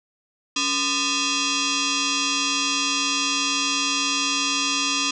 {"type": "tone with frequency modulation", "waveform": "sine", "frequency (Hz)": 1219, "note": "D#6", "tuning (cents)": -36, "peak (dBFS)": -20, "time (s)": [0.56, 5.11], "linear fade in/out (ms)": 5, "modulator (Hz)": 749, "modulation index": 7.2, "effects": []}